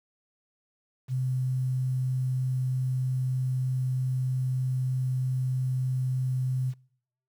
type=tone with quantisation; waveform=sine; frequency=128.8 Hz; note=C3; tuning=27 cents flat; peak=-25 dBFS; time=1.08-6.74 s; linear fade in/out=50 ms; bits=9; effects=noise-tail reverb RT60 0.7 s tail -25 dB re dry